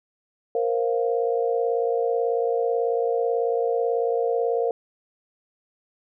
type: chord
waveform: sine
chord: Bb suspended second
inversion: none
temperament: just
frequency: 466.2 / 524.4 / 699.2 Hz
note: Bb4 / C5 / F5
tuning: 0 / +4 / +2 cents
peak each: -22 / -27 / -28 dBFS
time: 0.55-4.71 s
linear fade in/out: 2 ms
effects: none